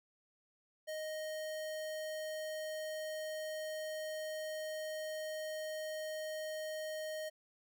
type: tone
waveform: square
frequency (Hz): 622.3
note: D#5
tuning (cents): 0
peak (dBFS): -40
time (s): 0.87-7.3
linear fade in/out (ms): 20
effects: none